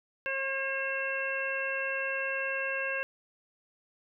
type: harmonic tone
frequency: 539 Hz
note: C#5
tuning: 49 cents flat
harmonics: 1 / 2 / 3 / 4 / 5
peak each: -36 / -42 / -33 / -42 / -35 dBFS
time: 0.26-3.03 s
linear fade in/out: 0 ms
effects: none